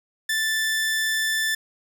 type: tone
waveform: sawtooth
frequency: 1762 Hz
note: A6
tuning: 2 cents sharp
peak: -18 dBFS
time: 0.29-1.55 s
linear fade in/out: 5 ms
effects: 8-bit